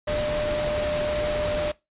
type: tone in noise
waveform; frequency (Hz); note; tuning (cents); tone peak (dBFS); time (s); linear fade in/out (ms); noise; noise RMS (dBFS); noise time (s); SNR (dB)
sine; 599; D5; +34; -24; 0.07-1.72; 10; pink; -30; 0.07-1.72; +3
effects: noise-tail reverb RT60 0.2 s tail -19 dB re dry + resampled to 8000 Hz